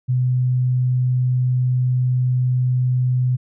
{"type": "tone", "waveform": "sine", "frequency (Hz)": 126.3, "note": "B2", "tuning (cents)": 39, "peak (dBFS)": -15, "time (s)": [0.08, 3.37], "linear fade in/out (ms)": 20, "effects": []}